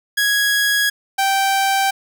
sawtooth tone pair in turn, 1661.2 / 780.4 Hz, G#6 / G5, 0 / -8 cents, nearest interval octave + minor second, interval 1308 cents, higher first, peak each -11 dBFS, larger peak neither, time 0.17-0.9 / 1.18-1.91 s, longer neither, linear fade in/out 10 ms, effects none

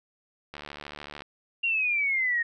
click train, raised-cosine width 0.3 ms, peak -23 dBFS, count 51, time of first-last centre 0.54-1.22 s, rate 73.5 Hz
sine exponential sweep, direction down, 2794 to 1845 Hz, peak -23 dBFS, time 1.63-2.43 s, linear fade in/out 10 ms
effects none

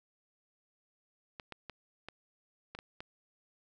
clicks, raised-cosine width 0.3 ms, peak -27 dBFS, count 7, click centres 1.398 / 1.523 / 1.697 / 2.086 / 2.75 / 2.789 / 3.005 s, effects none

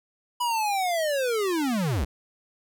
square linear sweep, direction down, 987.8 to 51.91 Hz, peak -24 dBFS, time 0.4-2.05 s, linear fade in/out 10 ms, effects none

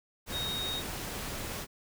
sine tone in noise, 3741 Hz, A#7, 5 cents sharp, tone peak -33 dBFS, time 0.31-0.83 s, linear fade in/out 50 ms, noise pink, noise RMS -38 dBFS, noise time 0.26-1.67 s, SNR +2 dB, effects none

